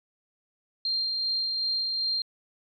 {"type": "tone with tremolo", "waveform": "sine", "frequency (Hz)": 4186, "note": "C8", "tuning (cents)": 0, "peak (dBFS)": -24, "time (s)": [0.85, 2.22], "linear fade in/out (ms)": 2, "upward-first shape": "sine", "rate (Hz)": 2.6, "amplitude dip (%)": 25, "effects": ["MP3 96 kbps"]}